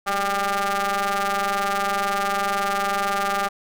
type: ring-modulated tone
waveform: sawtooth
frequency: 201.6 Hz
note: G3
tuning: 49 cents sharp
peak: -14 dBFS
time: 0.06-3.49 s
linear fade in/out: 20 ms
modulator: 997 Hz
effects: none